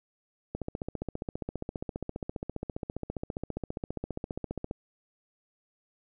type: click train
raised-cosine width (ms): 2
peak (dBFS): -20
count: 63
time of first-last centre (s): 0.55-4.711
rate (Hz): 14.9
effects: none